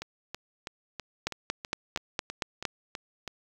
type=two click trains; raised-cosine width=0.2 ms; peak=-19 / -11 dBFS; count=11 / 7; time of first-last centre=0.02-3.277 / 1.27-2.652 s; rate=3.07 / 4.34 Hz; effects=7-bit